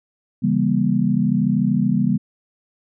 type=chord; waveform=sine; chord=C# diminished seventh; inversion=none; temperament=just; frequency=138.59 / 166.31 / 199.57 / 239.5 Hz; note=C#3 / E3 / G3 / Bb3; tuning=0 / +16 / +31 / +47 cents; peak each=-23 / -23 / -19 / -20 dBFS; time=0.42-2.18 s; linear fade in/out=20 ms; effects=none